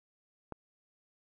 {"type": "click", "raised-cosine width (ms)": 1, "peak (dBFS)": -26, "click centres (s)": 0.523, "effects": []}